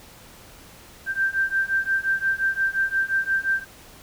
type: beating tone pair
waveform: sine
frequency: 1568 / 1573.7 Hz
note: G6 / G6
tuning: 0 / +6 cents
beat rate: 5.7 Hz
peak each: -24 / -23 dBFS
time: 1.06-3.65 s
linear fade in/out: 50 ms
effects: pink hiss -47 dBFS RMS until 4.02 s